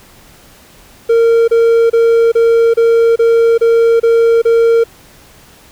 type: tone bursts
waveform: triangle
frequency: 460.9 Hz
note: A#4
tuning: 20 cents flat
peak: -4 dBFS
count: 9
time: 1.09-4.84 s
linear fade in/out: 10 ms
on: 390 ms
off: 30 ms
effects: pink hiss -42 dBFS RMS until 5.71 s